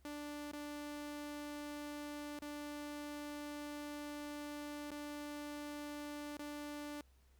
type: tone with dropouts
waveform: sawtooth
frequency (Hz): 293.7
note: D4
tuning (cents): 0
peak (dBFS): -40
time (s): 0.05-7.01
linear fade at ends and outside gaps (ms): 1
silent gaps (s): 0.515-0.532 / 2.39-2.421 / 4.906-4.915 / 6.369-6.393
effects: added 65 Hz sine -65 dBFS peak until 7.39 s + pink hiss -75 dBFS RMS until 7.39 s